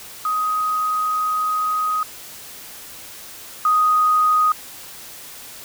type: tone pair in turn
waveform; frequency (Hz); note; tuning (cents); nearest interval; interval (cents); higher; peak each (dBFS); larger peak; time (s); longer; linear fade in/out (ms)
sine; 1254 / 1246.8; D#6 / D#6; +13 / +3; unison; 10; first; -18 / -13; second; 0.25-2.03 / 3.65-4.52; first; 2
effects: white hiss -38 dBFS RMS until 5.64 s